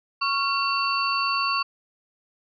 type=tone cluster; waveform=sine; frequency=1108 / 1380 / 2718 / 4532 Hz; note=C#6 / F6 / F7 / C#8; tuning=-1 / -21 / -48 / +37 cents; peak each=-24 / -32 / -28 / -28 dBFS; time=0.21-1.63 s; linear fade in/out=10 ms; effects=none